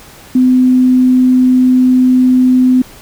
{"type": "tone", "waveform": "sine", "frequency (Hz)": 254.4, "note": "C4", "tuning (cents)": -48, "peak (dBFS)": -5, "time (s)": [0.35, 2.82], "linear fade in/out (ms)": 5, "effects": ["pink hiss -37 dBFS RMS until 3.01 s"]}